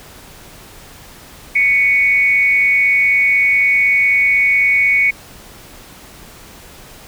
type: tone with amplitude modulation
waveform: sine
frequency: 2226 Hz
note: C#7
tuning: 7 cents sharp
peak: -7 dBFS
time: 1.55-5.11 s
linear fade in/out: 10 ms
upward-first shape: sine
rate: 230 Hz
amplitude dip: 60%
effects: pink hiss -39 dBFS RMS until 7.07 s